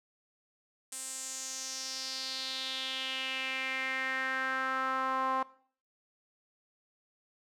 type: tone with band-pass filter sweep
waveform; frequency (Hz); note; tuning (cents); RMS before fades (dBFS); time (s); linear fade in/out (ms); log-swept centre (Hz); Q
sawtooth; 262.9; C4; +8; -35; 0.92-5.43; 5; 8600 to 1000; 3.9
effects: noise-tail reverb RT60 0.5 s tail -19 dB re dry